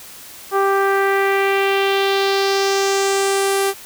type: tone with low-pass filter sweep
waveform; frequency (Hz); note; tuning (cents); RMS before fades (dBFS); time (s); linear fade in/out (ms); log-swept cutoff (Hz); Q
sawtooth; 392.6; G4; +3; -17; 0.51-3.74; 50; 1200 to 12000; 2.3
effects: white hiss -38 dBFS RMS until 3.85 s